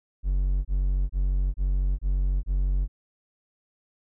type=tone bursts; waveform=triangle; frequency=46.64 Hz; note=F#1; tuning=15 cents sharp; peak=-19 dBFS; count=6; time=0.23-2.88 s; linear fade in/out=50 ms; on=420 ms; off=26 ms; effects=none